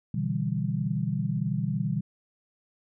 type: chord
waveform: sine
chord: E minor seventh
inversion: second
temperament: equal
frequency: 123.47 / 146.83 / 164.81 / 196 Hz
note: B2 / D3 / E3 / G3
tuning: 0 / 0 / 0 / 0 cents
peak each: -31 dBFS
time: 0.14-2.01 s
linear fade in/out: 5 ms
effects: none